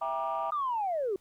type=chord; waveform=sine; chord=E half-diminished seventh; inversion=none; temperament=just; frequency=659.3 / 791.1 / 949.3 / 1186.7 Hz; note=E5 / G5 / Bb5 / D6; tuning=0 / +16 / +31 / +18 cents; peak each=-34 dBFS; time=0.01-0.51 s; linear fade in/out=10 ms
type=linear sweep; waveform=sine; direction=down; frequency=1236 to 362.3 Hz; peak=-27 dBFS; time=0.52-1.16 s; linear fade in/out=2 ms
effects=tanh soft clip ceiling -23 dBFS + pink hiss -67 dBFS RMS until 1.2 s